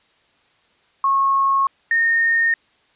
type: tone pair in turn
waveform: sine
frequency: 1092 / 1836.5 Hz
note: C#6 / A#6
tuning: -26 / -26 cents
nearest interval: major sixth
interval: 900 cents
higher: second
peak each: -14 dBFS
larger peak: neither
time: 1.04-1.67 / 1.91-2.54 s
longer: neither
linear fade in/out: 2 ms
effects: white hiss -59 dBFS RMS until 2.95 s + resampled to 8000 Hz